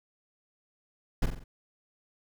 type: noise with echo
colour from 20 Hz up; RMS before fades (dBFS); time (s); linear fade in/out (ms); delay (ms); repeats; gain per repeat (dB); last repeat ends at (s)
brown; -24; 1.22-1.26; 5; 45; 4; -6; 1.44
effects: none